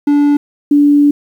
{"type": "tone pair in turn", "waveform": ["triangle", "sine"], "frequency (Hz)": [289.6, 289.6], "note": ["D4", "D4"], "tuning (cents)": [-24, -24], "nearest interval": "unison", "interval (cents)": 0, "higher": "neither", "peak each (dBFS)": -5, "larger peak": "neither", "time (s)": [[0.07, 0.37], [0.71, 1.11]], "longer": "second", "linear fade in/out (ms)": 5, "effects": ["7-bit"]}